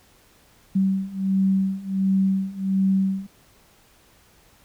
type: beating tone pair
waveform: sine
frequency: 191.4 / 192.8 Hz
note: G3 / G3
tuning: -41 / -28 cents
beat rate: 1.4 Hz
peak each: -23 / -21 dBFS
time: 0.75-3.27 s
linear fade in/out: 10 ms
effects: pink hiss -56 dBFS RMS until 4.64 s